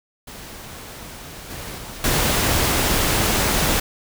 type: noise with level steps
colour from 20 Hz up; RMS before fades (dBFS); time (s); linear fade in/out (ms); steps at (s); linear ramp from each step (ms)
pink; -37 / -33 / -35 / -19; 0.27-3.8; 5; 1.5 / 1.78 / 2.04; 2
effects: none